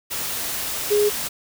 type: tone in noise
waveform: sine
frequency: 415.3 Hz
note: G#4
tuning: in tune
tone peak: -15 dBFS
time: 0.9-1.1 s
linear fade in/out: 20 ms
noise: white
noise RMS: -27 dBFS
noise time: 0.1-1.29 s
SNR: +9 dB
effects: none